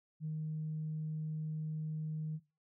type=tone; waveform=sine; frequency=155.56 Hz; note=D#3; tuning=in tune; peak=-35 dBFS; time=0.2-2.4 s; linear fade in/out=50 ms; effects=noise-tail reverb RT60 0.3 s tail -19 dB re dry + tanh soft clip ceiling -31 dBFS